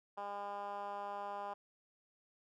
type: tone with band-pass filter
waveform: 10% pulse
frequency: 202.3 Hz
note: G#3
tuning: 45 cents flat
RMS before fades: -43 dBFS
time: 0.17-1.54 s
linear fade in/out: 10 ms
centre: 860 Hz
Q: 2.4
effects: none